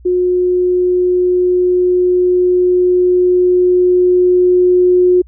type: tone with level ramp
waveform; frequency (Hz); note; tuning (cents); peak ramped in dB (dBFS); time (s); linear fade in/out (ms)
sine; 361.1; F#4; -42; -10 to -6; 0.05-5.22; 10
effects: added 60 Hz sine -37 dBFS peak until 5.27 s